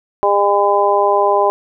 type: harmonic tone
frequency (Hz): 202.3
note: G#3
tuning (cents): -45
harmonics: 2 / 3 / 4 / 5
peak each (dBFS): -16 / -16 / -16 / -16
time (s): 0.23-1.5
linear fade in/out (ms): 0
effects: none